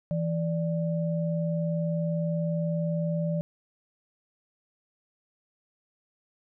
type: tone pair together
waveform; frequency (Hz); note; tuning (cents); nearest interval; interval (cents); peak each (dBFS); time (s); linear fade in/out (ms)
sine; 164.98 / 587.3; E3 / D5; +2 / 0; octave + minor seventh; 2198; -26 / -32; 0.11-3.41; 0
effects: none